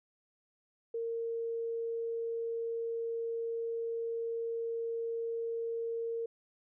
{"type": "tone", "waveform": "sine", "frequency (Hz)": 460.3, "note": "A#4", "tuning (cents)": -22, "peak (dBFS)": -33, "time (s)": [0.94, 6.26], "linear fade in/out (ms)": 5, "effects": []}